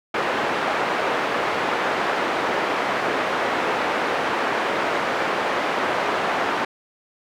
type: band-pass noise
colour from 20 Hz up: pink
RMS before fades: -23 dBFS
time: 0.14-6.65 s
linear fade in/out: 5 ms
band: 440 to 1900 Hz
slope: 12 dB/octave
effects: none